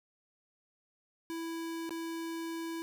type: tone with dropouts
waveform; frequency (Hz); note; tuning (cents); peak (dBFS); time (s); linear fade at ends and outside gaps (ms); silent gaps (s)
square; 330; E4; +2; -37; 1.3-2.82; 0; 1.893-1.907
effects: none

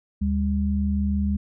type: tone pair together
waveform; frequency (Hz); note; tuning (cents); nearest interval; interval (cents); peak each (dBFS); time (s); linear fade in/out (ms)
sine; 75.3 / 201.4; D2 / G3; +44 / +47; octave + perfect fourth; 1703; -23; 0.21-1.37; 10
effects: none

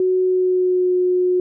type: tone with pitch glide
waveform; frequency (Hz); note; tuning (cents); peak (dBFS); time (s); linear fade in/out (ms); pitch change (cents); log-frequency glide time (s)
sine; 370 to 363; F#4 to F#4; 0 to -33; -14; 0-1.4; 2; -33; 0.23-0.94
effects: none

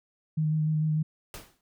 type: tone with vibrato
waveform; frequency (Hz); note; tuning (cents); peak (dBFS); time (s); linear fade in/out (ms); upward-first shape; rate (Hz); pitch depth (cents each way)
sine; 155; D#3; -6; -23; 0.37-1.03; 10; square; 6.7; 14
type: noise with exponential decay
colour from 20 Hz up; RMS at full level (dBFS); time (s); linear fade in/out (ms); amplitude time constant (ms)
pink; -38; 1.34-1.61; 1; 58
effects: none

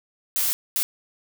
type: noise bursts at uneven times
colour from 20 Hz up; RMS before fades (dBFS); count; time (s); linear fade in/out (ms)
blue; -23; 2; 0.36-0.53 / 0.76-0.83; 0
effects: none

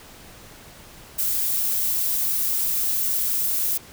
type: noise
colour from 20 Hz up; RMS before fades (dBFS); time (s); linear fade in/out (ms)
violet; -23; 1.18-3.78; 10
effects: pink hiss -45 dBFS RMS until 3.92 s

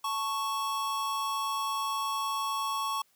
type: tone pair together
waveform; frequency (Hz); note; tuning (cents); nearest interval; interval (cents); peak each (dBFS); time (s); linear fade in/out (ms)
square; 880 / 1108.7; A5 / C#6; 0 / 0; major third; 400; -37 / -31; 0.04-3.02; 5
effects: white hiss -68 dBFS RMS until 3.15 s + high-pass 100 Hz 12 dB/octave

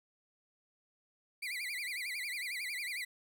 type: tone with vibrato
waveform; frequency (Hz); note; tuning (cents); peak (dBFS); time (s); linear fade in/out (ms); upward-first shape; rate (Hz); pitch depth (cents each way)
35% pulse; 2175; C#7; -33; -35; 1.42-3.05; 10; sine; 11; 190
effects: 12-bit

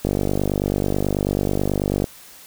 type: click train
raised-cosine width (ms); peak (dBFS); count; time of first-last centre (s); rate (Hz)
2; -7; 99; 0.05-2.042; 49.2
effects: white hiss -44 dBFS RMS until 2.46 s

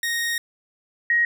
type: tone pair in turn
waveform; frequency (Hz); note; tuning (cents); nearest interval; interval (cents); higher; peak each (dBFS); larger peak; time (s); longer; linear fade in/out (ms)
sawtooth / sine; 1864.7 / 1885.3; A#6 / A#6; 0 / +19; unison; 19; second; -19 / -16; second; 0.03-0.38 / 1.1-1.25; first; 2
effects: none

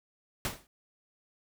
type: noise with exponential decay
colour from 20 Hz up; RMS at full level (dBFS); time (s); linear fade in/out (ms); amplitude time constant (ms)
pink; -30; 0.45-0.67; 1; 47
effects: none

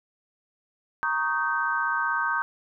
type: chord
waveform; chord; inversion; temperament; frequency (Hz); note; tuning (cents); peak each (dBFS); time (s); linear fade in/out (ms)
sine; Eb dominant seventh; second; equal with one note detuned; 932.3 / 1108.7 / 1244.5 / 1550; Bb5 / Db6 / Eb6 / G6; 0 / 0 / 0 / -20; -30 / -31 / -30 / -26; 1.03-2.42; 0
effects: none

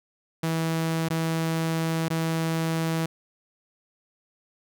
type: tone with dropouts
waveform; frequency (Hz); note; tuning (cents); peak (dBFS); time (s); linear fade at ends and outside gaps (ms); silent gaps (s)
sawtooth; 162.8; E3; -21; -20; 0.43-3.06; 5; 1.086-1.102 / 2.084-2.102
effects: none

